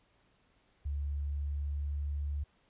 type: tone with pitch glide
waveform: sine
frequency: 71.6 to 72.26 Hz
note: D2 to D2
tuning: -43 to -27 cents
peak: -32 dBFS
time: 0.85-2.44 s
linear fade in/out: 10 ms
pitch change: +16 cents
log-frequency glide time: 0.97-2.05 s
effects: pink hiss -70 dBFS RMS until 2.69 s + resampled to 8000 Hz